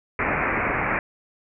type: low-pass noise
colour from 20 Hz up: white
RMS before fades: -24 dBFS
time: 0.19-0.99 s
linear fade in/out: 2 ms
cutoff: 2400 Hz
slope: 96 dB/octave
effects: none